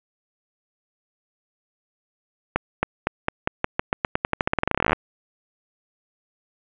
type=accelerating click train; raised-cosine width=0.5 ms; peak=-4 dBFS; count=30; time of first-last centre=2.56-4.931 s; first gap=270 ms; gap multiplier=0.89; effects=resampled to 8000 Hz + 7-bit